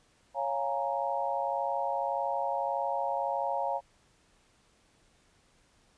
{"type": "chord", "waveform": "sine", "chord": "Bb minor seventh", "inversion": "first", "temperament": "equal", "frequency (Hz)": [554.4, 698.5, 830.6, 932.3], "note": ["Db5", "F5", "Ab5", "Bb5"], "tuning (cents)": [0, 0, 0, 0], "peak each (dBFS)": -34, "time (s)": [0.34, 3.81], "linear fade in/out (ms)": 50, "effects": ["pink hiss -66 dBFS RMS until 5.97 s", "resampled to 22050 Hz"]}